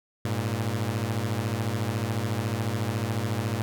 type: beating tone pair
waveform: sawtooth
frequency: 102 / 116 Hz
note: G#2 / A#2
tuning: -31 / -8 cents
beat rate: 14 Hz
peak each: -25 dBFS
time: 0.25-3.62 s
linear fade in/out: 0 ms
effects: none